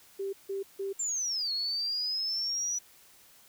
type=tone bursts; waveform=sine; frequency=392 Hz; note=G4; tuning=in tune; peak=-31 dBFS; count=3; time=0.19-0.93 s; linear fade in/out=10 ms; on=140 ms; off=160 ms
type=linear two-way sweep; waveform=sine; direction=down then up; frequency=7400 to 4282 to 5910 Hz; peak=-29 dBFS; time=0.99-2.79 s; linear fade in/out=10 ms; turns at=1.52 s
effects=white hiss -58 dBFS RMS until 3.48 s